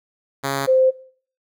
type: tone pair in turn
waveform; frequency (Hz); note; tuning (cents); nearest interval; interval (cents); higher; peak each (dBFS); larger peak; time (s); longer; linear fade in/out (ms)
5% pulse / sine; 137.8 / 520.3; C#3 / C5; -10 / -10; octave + major seventh; 2300; second; -10 / -12; first; 0.43-0.67 / 0.67-0.91; neither; 20
effects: noise-tail reverb RT60 0.5 s tail -19 dB re dry